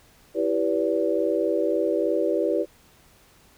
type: chord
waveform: sine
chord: E minor seventh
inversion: none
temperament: equal with one note detuned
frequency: 329.6 / 392 / 493.9 / 577.2 Hz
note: E4 / G4 / B4 / D5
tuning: 0 / 0 / 0 / -30 cents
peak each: -26 dBFS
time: 0.34-2.66 s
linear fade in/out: 50 ms
effects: pink hiss -56 dBFS RMS until 3.57 s